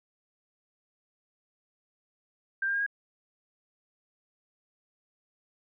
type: tone with pitch steps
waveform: sine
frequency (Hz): 1580 / 1599.3 / 1618.8 / 1638.6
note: G6 / G6 / G#6 / G#6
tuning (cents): +13 / +34 / -45 / -24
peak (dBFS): -26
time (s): 2.62-2.864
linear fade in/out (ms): 5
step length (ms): 61
effects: none